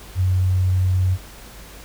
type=tone; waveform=sine; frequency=92.5 Hz; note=F#2; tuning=in tune; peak=-15 dBFS; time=0.15-1.18 s; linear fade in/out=50 ms; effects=added 50 Hz sine -42 dBFS peak until 1.84 s + pink hiss -42 dBFS RMS until 1.84 s